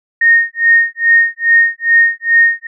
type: tone with tremolo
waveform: sine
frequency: 1849 Hz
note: A#6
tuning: 15 cents flat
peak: -4 dBFS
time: 0.21-2.67 s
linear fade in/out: 5 ms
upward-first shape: sine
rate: 2.4 Hz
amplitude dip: 100%
effects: none